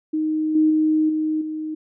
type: tone with level steps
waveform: sine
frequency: 311.1 Hz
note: D#4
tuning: in tune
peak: -19 / -13 / -15 / -19 / -25 dBFS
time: 0.13-1.75 s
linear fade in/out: 10 ms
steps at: 0.55 / 0.7 / 1.09 / 1.41 s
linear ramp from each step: 5 ms
effects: none